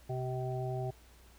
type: harmonic tone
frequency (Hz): 128.1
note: C3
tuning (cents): -36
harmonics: 1 / 3 / 5 / 6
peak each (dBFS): -35 / -40 / -42 / -43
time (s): 0.09-0.91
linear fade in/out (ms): 10
effects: added 60 Hz sine -58 dBFS peak until 1.38 s + pink hiss -62 dBFS RMS until 1.38 s